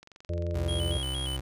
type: click train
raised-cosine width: 0.2 ms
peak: -32 dBFS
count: 17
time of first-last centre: 0.03-0.729 s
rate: 22.9 Hz
type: harmonic tone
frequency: 85.9 Hz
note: F2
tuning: 28 cents flat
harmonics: 1 / 2 / 4 / 5 / 6 / 7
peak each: -29 / -40 / -39 / -43 / -47 / -37 dBFS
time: 0.29-0.98 s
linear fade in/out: 10 ms
type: tone with pitch glide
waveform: 30% pulse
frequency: 65.41 to 66.09 Hz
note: C2 to C2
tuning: 0 to +18 cents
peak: -29 dBFS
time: 0.54-1.41 s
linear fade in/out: 10 ms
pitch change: +18 cents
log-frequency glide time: 0.79-1.02 s
type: tone with vibrato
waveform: square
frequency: 3136 Hz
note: G7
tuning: in tune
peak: -34 dBFS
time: 0.68-1.37 s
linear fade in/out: 10 ms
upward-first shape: square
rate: 4.3 Hz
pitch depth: 73 cents each way
effects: resampled to 32000 Hz